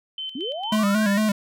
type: tone with tremolo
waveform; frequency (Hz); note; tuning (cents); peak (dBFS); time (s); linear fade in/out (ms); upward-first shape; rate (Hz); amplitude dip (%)
sine; 3073; G7; -35; -28; 0.18-0.79; 2; square; 4.4; 65
type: linear sweep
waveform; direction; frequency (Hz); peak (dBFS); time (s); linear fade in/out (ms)
sine; up; 230 to 1904; -28; 0.35-1.19; 5
type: tone with vibrato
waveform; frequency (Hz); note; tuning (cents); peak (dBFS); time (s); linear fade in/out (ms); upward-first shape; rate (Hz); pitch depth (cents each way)
square; 207.7; G#3; 0; -19; 0.72-1.32; 5; square; 4.4; 63
effects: none